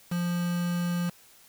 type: tone with quantisation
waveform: triangle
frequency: 174.61 Hz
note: F3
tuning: in tune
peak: -24 dBFS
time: 0.11-1.1 s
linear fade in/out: 10 ms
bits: 6
effects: white hiss -56 dBFS RMS until 1.48 s